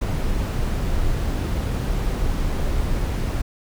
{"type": "noise", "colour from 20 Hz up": "brown", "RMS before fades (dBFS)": -22, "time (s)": [0.01, 3.42], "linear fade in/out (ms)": 10, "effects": []}